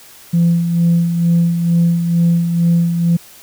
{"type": "tone with tremolo", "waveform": "sine", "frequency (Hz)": 170, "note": "F3", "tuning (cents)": -46, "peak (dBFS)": -7, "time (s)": [0.33, 3.17], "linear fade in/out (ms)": 10, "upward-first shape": "sine", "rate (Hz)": 2.2, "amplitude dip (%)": 55, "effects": ["tanh soft clip ceiling -6 dBFS", "white hiss -41 dBFS RMS until 3.42 s"]}